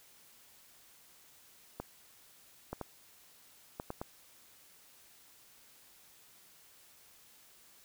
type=clicks; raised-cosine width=1 ms; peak=-24 dBFS; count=6; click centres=1.8 / 2.73 / 2.813 / 3.799 / 3.904 / 4.015 s; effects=white hiss -61 dBFS RMS until 7.84 s